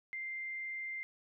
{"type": "tone", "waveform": "sine", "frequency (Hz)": 2093, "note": "C7", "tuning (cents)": 0, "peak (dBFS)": -38, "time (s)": [0.13, 1.03], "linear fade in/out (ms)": 0, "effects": []}